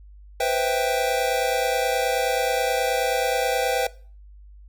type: chord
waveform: square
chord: C major seventh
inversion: third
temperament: equal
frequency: 493.9 / 523.3 / 659.3 / 784 Hz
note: B4 / C5 / E5 / G5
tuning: 0 / 0 / 0 / 0 cents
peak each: -26 / -28 / -28 / -26 dBFS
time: 0.4-3.87 s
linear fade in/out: 5 ms
effects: noise-tail reverb RT60 0.4 s tail -20 dB re dry + added 50 Hz sine -43 dBFS peak until 4.68 s